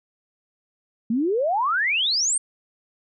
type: exponential sweep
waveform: sine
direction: up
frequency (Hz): 214.2 to 9080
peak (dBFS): -19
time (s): 1.1-2.38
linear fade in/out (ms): 5
effects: none